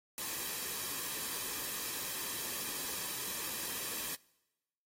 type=noise with comb filter; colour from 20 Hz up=white; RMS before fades=-39 dBFS; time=0.18-4.15 s; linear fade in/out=0 ms; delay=1.4 ms; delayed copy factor=-0.5; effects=noise-tail reverb RT60 1.0 s tail -24 dB re dry + AAC 48 kbps